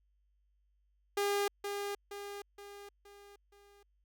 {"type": "tone with echo", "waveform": "sawtooth", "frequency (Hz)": 404.5, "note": "G#4", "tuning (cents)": -46, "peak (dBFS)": -26, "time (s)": [1.17, 1.48], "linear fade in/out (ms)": 5, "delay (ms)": 470, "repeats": 5, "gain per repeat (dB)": -6, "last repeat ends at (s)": 3.83, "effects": ["added 50 Hz sine -70 dBFS peak until 4.04 s"]}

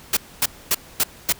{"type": "noise bursts", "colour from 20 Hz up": "white", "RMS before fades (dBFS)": -18, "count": 5, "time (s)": [0.13, 1.325], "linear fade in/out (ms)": 5, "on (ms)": 39, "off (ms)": 250, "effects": ["pink hiss -45 dBFS RMS until 1.39 s"]}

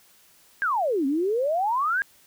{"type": "exponential two-way sweep", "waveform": "sine", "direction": "down then up", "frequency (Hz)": [1661.2, 261.6, 1661.2], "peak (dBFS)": -21, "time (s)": [0.62, 2.02], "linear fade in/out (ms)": 0, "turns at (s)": 1.06, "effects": ["white hiss -57 dBFS RMS until 2.26 s"]}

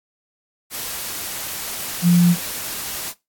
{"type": "tone in noise", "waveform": "sine", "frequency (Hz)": 174.61, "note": "F3", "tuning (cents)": 0, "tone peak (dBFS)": -10, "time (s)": [2.02, 2.36], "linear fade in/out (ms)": 50, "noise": "white", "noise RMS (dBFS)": -28, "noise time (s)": [0.7, 3.14], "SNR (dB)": 15, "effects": ["noise-tail reverb RT60 0.2 s tail -19 dB re dry", "AAC 64 kbps"]}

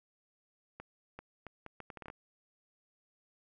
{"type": "accelerating click train", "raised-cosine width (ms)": 0.5, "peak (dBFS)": -30, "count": 11, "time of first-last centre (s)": [0.8, 2.101], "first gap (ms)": 390, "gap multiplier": 0.71, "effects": []}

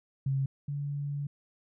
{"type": "tone pair in turn", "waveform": "sine", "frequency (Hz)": [135.7, 143.24], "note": ["C#3", "D3"], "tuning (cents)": [-36, -43], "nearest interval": "minor second", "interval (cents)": 93, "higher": "second", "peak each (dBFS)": [-26, -31], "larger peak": "first", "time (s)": [[0.26, 0.46], [0.68, 1.27]], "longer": "second", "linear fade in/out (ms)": 5, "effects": []}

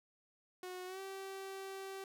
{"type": "tone with pitch glide", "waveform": "sawtooth", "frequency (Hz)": [365.6, 386.9], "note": ["F#4", "G4"], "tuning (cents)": [-21, -23], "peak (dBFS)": -40, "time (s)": [0.63, 2.04], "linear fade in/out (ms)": 2, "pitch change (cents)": 98, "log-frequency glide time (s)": [0.86, 1], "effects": []}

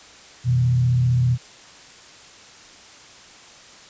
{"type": "tone with frequency modulation", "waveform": "sine", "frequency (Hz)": 123.47, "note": "B2", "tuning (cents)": 0, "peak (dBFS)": -15, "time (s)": [0.44, 1.38], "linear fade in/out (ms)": 50, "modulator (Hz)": 35.4, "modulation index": 0.42, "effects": ["white hiss -45 dBFS RMS until 3.89 s", "resampled to 16000 Hz"]}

